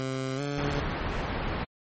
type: tone with pitch glide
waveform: 15% pulse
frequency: 132 to 143.12 Hz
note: C3 to D3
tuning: +16 to -44 cents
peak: -23 dBFS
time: 0-0.8 s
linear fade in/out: 0 ms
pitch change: +140 cents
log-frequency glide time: 0.36-0.41 s
type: low-pass noise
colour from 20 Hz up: pink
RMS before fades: -31 dBFS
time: 0.57-1.65 s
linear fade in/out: 20 ms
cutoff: 2300 Hz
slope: 12 dB/octave
effects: MP3 32 kbps